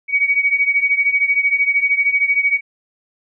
sine beating tone pair, 2252 / 2265 Hz, C#7 / C#7, +27 / +37 cents, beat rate 13 Hz, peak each -15 / -18 dBFS, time 0.08-2.61 s, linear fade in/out 50 ms, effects none

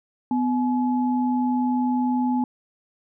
sine tone pair together, 250 / 851 Hz, B3 / G#5, +21 / +42 cents, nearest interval octave + major sixth, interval 2121 cents, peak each -20 / -27 dBFS, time 0.31-2.44 s, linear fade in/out 2 ms, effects none

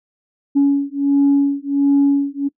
sine beating tone pair, 280.1 / 281.5 Hz, C#4 / C#4, +18 / +27 cents, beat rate 1.4 Hz, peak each -14 dBFS, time 0.55-2.49 s, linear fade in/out 20 ms, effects noise-tail reverb RT60 0.1 s tail -22 dB re dry + tanh soft clip ceiling -7 dBFS

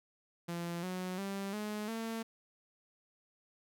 sawtooth tone with pitch steps, 171.3 / 183.59 / 196.77 / 210.9 / 226 Hz, F3 / F#3 / G3 / G#3 / A3, -33 / -13 / +7 / +27 / +47 cents, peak -33 dBFS, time 0.48-2.23 s, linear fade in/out 10 ms, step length 350 ms, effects none

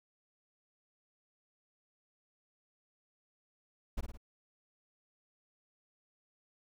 brown noise with echo, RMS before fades -33 dBFS, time 3.97-4.01 s, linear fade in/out 10 ms, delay 55 ms, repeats 3, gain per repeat -5 dB, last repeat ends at 4.175 s, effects none

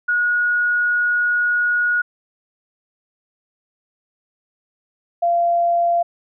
sine tone pair in turn, 1450 / 688.5 Hz, F#6 / F5, -35 / -25 cents, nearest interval octave + minor second, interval 1290 cents, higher first, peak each -15 / -14 dBFS, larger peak second, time 0.08-2.02 / 5.22-6.03 s, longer first, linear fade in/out 10 ms, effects none

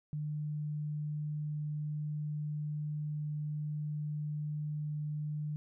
sine tone, 150.1 Hz, D3, 38 cents sharp, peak -34 dBFS, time 0.13-5.56 s, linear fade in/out 0 ms, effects none

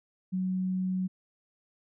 sine tone, 185.8 Hz, F#3, 7 cents sharp, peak -27 dBFS, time 0.32-1.08 s, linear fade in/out 20 ms, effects none

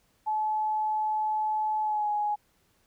sine tone with pitch glide, 860 to 835.5 Hz, A5 to G#5, -40 to +10 cents, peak -25 dBFS, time 0.26-2.36 s, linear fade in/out 20 ms, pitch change -50 cents, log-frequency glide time 1.82-2.09 s, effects pink hiss -68 dBFS RMS until 2.86 s

